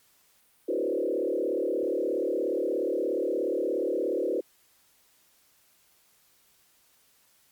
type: tone with frequency modulation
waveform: sine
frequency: 430 Hz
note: A4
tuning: 40 cents flat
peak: -25 dBFS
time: 0.68-4.41 s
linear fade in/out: 10 ms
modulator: 36.9 Hz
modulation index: 3
effects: white hiss -64 dBFS RMS until 7.51 s + Opus 48 kbps